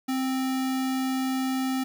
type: tone with sample-and-hold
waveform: sine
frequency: 261.6 Hz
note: C4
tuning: in tune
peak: -24 dBFS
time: 0.08-1.84 s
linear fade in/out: 10 ms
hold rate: 1050 Hz
effects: none